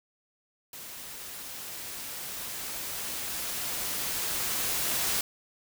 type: noise with level ramp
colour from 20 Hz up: white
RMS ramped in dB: -43 to -28 dBFS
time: 0.73-5.21 s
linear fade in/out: 2 ms
effects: none